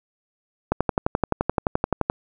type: click train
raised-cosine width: 1 ms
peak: -5 dBFS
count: 17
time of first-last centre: 0.72-2.099 s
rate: 11.6 Hz
effects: none